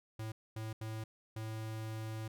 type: tone bursts at uneven times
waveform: square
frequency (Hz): 110.2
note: A2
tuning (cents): +3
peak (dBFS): -40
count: 4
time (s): 0.19-0.32 / 0.56-0.73 / 0.81-1.04 / 1.36-2.28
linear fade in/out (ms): 5
effects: none